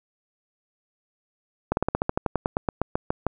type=slowing click train; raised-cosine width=1 ms; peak=-8 dBFS; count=17; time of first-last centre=1.72-3.267 s; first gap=51 ms; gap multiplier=1.08; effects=none